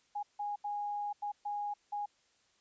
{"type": "tone bursts at uneven times", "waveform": "sine", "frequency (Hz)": 824, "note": "G#5", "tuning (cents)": -14, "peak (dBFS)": -34, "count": 6, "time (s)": [[0.15, 0.23], [0.39, 0.56], [0.64, 1.13], [1.22, 1.32], [1.45, 1.74], [1.92, 2.06]], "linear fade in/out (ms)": 10, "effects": ["white hiss -71 dBFS RMS until 2.6 s", "resampled to 16000 Hz"]}